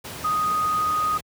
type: tone in noise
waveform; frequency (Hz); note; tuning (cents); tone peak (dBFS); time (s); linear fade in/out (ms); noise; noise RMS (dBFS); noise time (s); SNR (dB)
sine; 1244.5; D#6; 0; -20; 0.24-1.18; 10; pink; -35; 0.04-1.21; +12
effects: high-pass 80 Hz 12 dB/octave